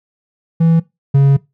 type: tone pair in turn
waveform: triangle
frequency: 164.81 / 138.59 Hz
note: E3 / C#3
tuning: 0 / 0 cents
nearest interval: minor third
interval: 300 cents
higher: first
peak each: -6 / -4 dBFS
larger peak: second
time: 0.6-0.8 / 1.14-1.37 s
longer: second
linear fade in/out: 10 ms
effects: noise-tail reverb RT60 0.2 s tail -20 dB re dry